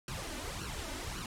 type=noise with flanger; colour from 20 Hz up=pink; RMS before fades=-40 dBFS; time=0.08-1.26 s; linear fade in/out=2 ms; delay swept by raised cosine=0.69 to 3.39 ms; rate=1.8 Hz; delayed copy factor=+0.7; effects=low-pass 10000 Hz 12 dB/octave